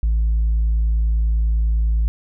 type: tone with tanh clipping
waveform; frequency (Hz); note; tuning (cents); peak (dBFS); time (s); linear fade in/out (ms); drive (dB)
triangle; 55; A1; 0; -15; 0.03-2.08; 0; 6
effects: none